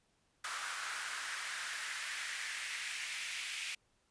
pink noise with high-pass filter sweep, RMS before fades -41 dBFS, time 0.44-3.75 s, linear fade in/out 5 ms, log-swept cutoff 1300 to 2400 Hz, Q 2.7, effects pink hiss -75 dBFS RMS until 4.1 s + resampled to 22050 Hz

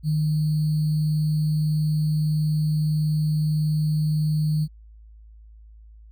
sine tone with sample-and-hold, 153.6 Hz, D#3, 22 cents flat, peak -19 dBFS, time 0.03-4.68 s, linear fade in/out 50 ms, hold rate 4410 Hz, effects added 54 Hz sine -44 dBFS peak until 6.11 s

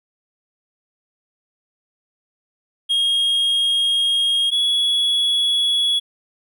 triangle tone pair in turn, 3257 / 3370 Hz, G#7 / G#7, -34 / +25 cents, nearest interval minor second, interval 59 cents, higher second, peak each -14 dBFS, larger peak neither, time 2.89-4.51 / 4.51-6 s, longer first, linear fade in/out 20 ms, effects none

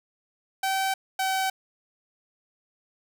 sawtooth tone pair in turn, 770 / 763.8 Hz, G5 / G5, -31 / -45 cents, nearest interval unison, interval 14 cents, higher first, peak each -20 dBFS, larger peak neither, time 0.63-0.94 / 1.19-1.5 s, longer neither, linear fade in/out 5 ms, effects none

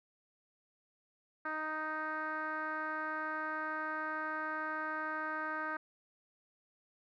10% pulse tone with low-pass filter, 311.1 Hz, D#4, in tune, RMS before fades -38 dBFS, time 1.45-5.77 s, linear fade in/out 5 ms, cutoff 1500 Hz, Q 3.8, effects none

